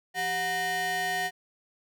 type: ring-modulated tone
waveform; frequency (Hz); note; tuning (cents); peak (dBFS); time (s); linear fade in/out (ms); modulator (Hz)
45% pulse; 560; C#5; +18; -24; 0.14-1.31; 50; 1290
effects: none